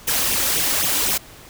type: noise with flanger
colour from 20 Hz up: white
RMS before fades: -20 dBFS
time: 0.07-1.18 s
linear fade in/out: 10 ms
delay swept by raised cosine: 0.31 to 3.91 ms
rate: 3.9 Hz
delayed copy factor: +0.85
effects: pink hiss -43 dBFS RMS until 1.49 s